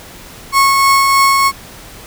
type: tone with tremolo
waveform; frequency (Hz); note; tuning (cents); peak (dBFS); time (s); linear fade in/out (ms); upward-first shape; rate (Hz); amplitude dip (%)
35% pulse; 1097; C#6; -18; -5; 0.52-1.52; 50; triangle; 3.2; 30
effects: pink hiss -35 dBFS RMS until 2.06 s